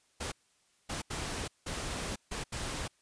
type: noise bursts at uneven times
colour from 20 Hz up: pink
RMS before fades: -37 dBFS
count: 6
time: 0.2-0.32 / 0.89-1.02 / 1.1-1.48 / 1.66-2.16 / 2.31-2.44 / 2.52-2.88 s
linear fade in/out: 10 ms
effects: white hiss -70 dBFS RMS until 3.01 s + resampled to 22050 Hz